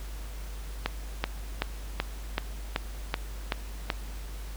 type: click train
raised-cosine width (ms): 0.3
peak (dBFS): -10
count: 9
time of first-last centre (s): 0.86-3.902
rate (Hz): 2.63
effects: added 50 Hz sine -36 dBFS peak until 4.56 s + pink hiss -48 dBFS RMS until 4.56 s